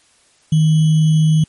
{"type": "tone with sample-and-hold", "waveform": "sine", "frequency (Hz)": 156.6, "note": "D#3", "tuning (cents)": 11, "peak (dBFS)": -9, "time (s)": [0.52, 1.44], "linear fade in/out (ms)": 5, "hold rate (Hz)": 3150, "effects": ["white hiss -54 dBFS RMS until 1.48 s", "MP3 48 kbps"]}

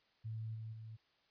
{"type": "tone with level steps", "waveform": "sine", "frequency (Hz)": 111, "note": "A2", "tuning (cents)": 16, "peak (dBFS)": [-40, -43, -47], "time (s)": [0.24, 0.97], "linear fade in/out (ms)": 20, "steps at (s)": [0.54, 0.72], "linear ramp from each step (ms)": 20, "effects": ["white hiss -74 dBFS RMS until 1.3 s", "resampled to 11025 Hz"]}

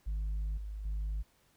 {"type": "tone with level steps", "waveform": "sine", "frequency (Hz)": 51.7, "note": "G#1", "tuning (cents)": -7, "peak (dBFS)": [-29, -37, -30], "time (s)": [0.06, 1.23], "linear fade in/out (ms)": 20, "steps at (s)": [0.57, 0.85], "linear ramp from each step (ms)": 5, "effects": ["tanh soft clip ceiling -31 dBFS", "pink hiss -69 dBFS RMS until 1.56 s"]}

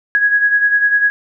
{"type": "beating tone pair", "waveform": "sine", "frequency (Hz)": [1661.2, 1671.2], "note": ["G#6", "G#6"], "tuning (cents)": [0, 10], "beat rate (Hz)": 10, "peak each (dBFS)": [-11, -18], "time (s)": [0.15, 1.1], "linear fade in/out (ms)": 0, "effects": []}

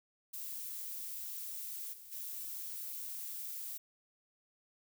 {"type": "noise with level steps", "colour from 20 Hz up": "violet", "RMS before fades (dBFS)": [-43, -53, -43], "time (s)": [0.33, 3.78], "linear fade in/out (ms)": 10, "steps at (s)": [1.92, 2.11], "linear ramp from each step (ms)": 20, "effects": []}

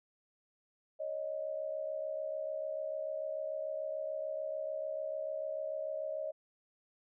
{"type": "tone pair together", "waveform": "sine", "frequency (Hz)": [555.5, 622.3], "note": ["C#5", "D#5"], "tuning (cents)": [4, 0], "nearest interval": "major second", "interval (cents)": 196, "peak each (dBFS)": [-40, -37], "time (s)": [0.99, 6.32], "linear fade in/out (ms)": 20, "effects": []}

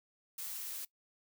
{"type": "noise", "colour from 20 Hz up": "blue", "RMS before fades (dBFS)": -42, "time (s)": [0.38, 0.85], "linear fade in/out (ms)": 5, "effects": ["noise-tail reverb RT60 0.1 s tail -21 dB re dry"]}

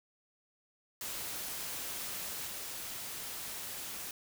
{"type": "noise with level steps", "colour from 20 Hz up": "white", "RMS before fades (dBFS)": [-40, -42], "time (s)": [1.01, 4.11], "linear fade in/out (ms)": 2, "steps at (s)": 2.47, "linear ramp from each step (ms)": 2, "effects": []}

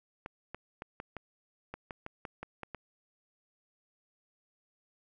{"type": "clicks", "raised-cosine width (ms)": 0.5, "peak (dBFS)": -25, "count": 12, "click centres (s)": [0.261, 0.546, 0.821, 1.001, 1.167, 1.74, 1.908, 2.064, 2.252, 2.43, 2.633, 2.747], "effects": []}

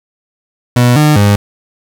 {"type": "tone with pitch steps", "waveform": "30% pulse", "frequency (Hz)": [122.4, 151, 102.1], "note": ["B2", "D3", "G#2"], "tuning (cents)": [-15, 48, -29], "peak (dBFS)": -3, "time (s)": [0.76, 1.36], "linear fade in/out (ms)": 5, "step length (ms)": 200, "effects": ["7-bit"]}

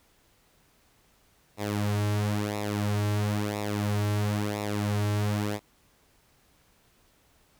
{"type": "tone with flanger", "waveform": "sawtooth", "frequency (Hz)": 103.83, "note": "G#2", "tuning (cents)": 0, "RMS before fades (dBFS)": -28, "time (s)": [1.57, 5.6], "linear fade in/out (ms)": 50, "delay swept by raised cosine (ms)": [0.64, 4.14], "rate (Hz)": 0.99, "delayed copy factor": -0.75, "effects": ["pink hiss -64 dBFS RMS until 7.59 s"]}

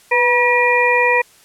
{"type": "harmonic tone with a mistuned harmonic", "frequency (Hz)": 481.9, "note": "B4", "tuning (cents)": -43, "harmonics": [1, 2, 4, 5], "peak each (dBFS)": [-17, -17, -17, -17], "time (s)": [0.11, 1.22], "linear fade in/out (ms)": 10, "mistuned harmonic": 1, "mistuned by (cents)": 41, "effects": ["white hiss -49 dBFS RMS until 1.44 s", "low-pass 12000 Hz 12 dB/octave"]}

